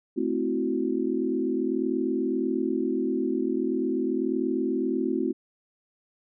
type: chord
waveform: sine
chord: F# half-diminished seventh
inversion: first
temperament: equal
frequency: 220 / 261.6 / 329.6 / 370 Hz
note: A3 / C4 / E4 / F#4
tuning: 0 / 0 / 0 / 0 cents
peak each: -32 / -28 / -29 / -29 dBFS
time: 0.16-5.33 s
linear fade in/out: 20 ms
effects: none